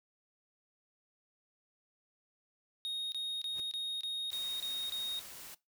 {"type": "tone bursts", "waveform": "triangle", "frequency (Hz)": 3729, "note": "A#7", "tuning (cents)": 0, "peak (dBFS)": -33, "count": 8, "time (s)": [2.85, 5.192], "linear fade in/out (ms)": 0, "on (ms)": 270, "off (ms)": 26}
{"type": "noise with exponential growth", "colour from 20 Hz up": "pink", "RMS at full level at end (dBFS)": -48, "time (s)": [3.48, 3.6], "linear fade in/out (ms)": 1, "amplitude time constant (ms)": 26}
{"type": "noise", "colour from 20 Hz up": "white", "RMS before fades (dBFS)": -49, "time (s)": [4.31, 5.55], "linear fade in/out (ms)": 10}
{"effects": ["noise-tail reverb RT60 0.2 s tail -20 dB re dry"]}